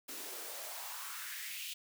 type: noise with high-pass filter sweep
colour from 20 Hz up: white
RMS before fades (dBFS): -44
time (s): 0.08-1.74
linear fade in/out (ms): 10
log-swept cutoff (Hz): 270 to 3100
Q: 3.3
effects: none